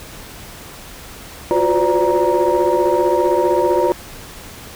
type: tone cluster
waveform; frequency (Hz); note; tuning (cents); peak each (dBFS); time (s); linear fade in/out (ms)
sine; 350.1 / 365.5 / 508 / 580 / 939; F4 / F#4 / B4 / D5 / A#5; +4 / -21 / +49 / -22 / +12; -18; 1.51-3.92; 0
effects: tanh soft clip ceiling -6 dBFS + pink hiss -36 dBFS RMS until 4.75 s